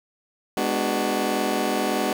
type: chord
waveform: 20% pulse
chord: G# half-diminished seventh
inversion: none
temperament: just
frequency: 207.7 / 249.2 / 299 / 373.8 Hz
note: G#3 / B3 / D4 / F#4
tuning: 0 / +16 / +31 / +18 cents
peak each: -23 dBFS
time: 0.57-2.13 s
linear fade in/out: 2 ms
effects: none